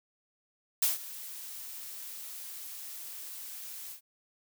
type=noise with ADSR envelope; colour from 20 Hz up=blue; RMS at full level=-25 dBFS; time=0.82-4.01 s; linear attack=6 ms; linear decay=150 ms; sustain=-18 dB; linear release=98 ms; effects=none